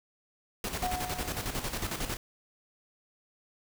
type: noise with tremolo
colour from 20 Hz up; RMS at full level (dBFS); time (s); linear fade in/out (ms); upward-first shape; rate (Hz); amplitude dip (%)
pink; -33; 0.64-2.17; 2; square; 11; 55
type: tone with exponential decay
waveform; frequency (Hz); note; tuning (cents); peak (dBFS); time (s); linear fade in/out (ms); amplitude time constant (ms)
sine; 729; F#5; -26; -29; 0.83-1.94; 0; 240
effects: none